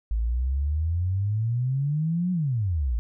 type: exponential two-way sweep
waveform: sine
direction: up then down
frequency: 53 to 185 to 53 Hz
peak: -22 dBFS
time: 0.11-2.99 s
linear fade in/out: 0 ms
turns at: 2.32 s
effects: none